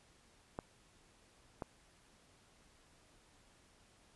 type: clicks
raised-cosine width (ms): 1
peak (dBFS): -26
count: 2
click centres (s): 0.589 / 1.622
effects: pink hiss -67 dBFS RMS until 4.15 s + resampled to 24000 Hz